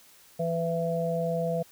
harmonic tone, 167.1 Hz, E3, 24 cents sharp, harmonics 1 / 3 / 4, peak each -30 / -30 / -30 dBFS, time 0.39-1.63 s, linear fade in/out 10 ms, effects white hiss -56 dBFS RMS until 1.71 s

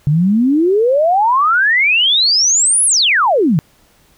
sine exponential two-way sweep, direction up then down, 140.3 to 10820 to 140.3 Hz, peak -9 dBFS, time 0.07-3.59 s, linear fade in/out 0 ms, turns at 2.85 s, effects pink hiss -52 dBFS RMS until 4.17 s

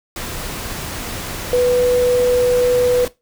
sine tone in noise, 493.9 Hz, B4, in tune, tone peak -11 dBFS, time 1.53-3.05 s, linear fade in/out 2 ms, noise pink, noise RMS -27 dBFS, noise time 0.16-3.08 s, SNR +13 dB, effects noise-tail reverb RT60 0.2 s tail -17 dB re dry

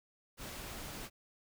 pink noise, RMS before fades -45 dBFS, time 0.37-1.1 s, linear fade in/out 50 ms, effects none

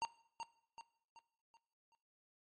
square tone with echo, 922 Hz, A#5, 19 cents flat, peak -36 dBFS, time 0.02-0.05 s, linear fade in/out 0 ms, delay 380 ms, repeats 5, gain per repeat -7 dB, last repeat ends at 1.95 s, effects noise-tail reverb RT60 0.7 s tail -19 dB re dry + MP3 32 kbps

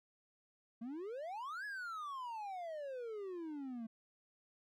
triangle exponential two-way sweep, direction up then down, 219.5 to 1714 to 219.5 Hz, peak -40 dBFS, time 0.81-3.87 s, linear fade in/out 10 ms, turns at 1.65 s, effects none

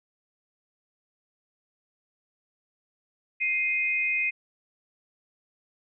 sine tone pair together, 2106 / 2500 Hz, C7 / D#7, +11 / +8 cents, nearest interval minor third, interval 297 cents, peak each -28 / -25 dBFS, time 3.4-4.31 s, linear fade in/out 20 ms, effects none

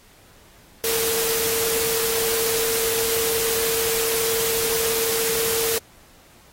sine tone in noise, 454.5 Hz, A#4, 44 cents flat, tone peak -24 dBFS, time 0.84-5.78 s, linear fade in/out 0 ms, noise white, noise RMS -24 dBFS, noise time 0.84-5.78 s, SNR -3 dB, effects pink hiss -52 dBFS RMS until 6.52 s + AAC 48 kbps

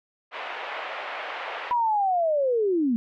pink band-pass noise, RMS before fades -34 dBFS, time 0.31-1.74 s, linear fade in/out 50 ms, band 570 to 2800 Hz, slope 24 dB/octave
sine linear sweep, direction down, 987.8 to 220.1 Hz, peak -20 dBFS, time 1.71-2.96 s, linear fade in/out 0 ms
effects none

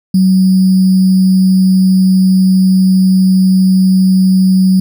sine tone with sample-and-hold, 187.6 Hz, F#3, 24 cents sharp, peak -5 dBFS, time 0.14-4.8 s, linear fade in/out 5 ms, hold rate 4900 Hz, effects none

